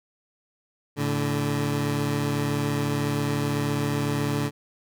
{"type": "tone pair together", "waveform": "20% pulse", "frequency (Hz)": [110, 144.11], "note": ["A2", "D3"], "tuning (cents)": [0, -32], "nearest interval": "perfect fourth", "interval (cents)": 468, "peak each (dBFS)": [-24, -20], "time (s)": [0.96, 4.51], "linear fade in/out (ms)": 50, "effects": []}